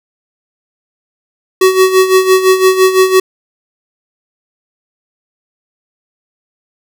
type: tone with tremolo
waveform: square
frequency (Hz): 375.8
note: F#4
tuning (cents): +27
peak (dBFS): -4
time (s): 1.61-3.2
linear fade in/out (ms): 5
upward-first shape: sine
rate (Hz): 5.9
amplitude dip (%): 70
effects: none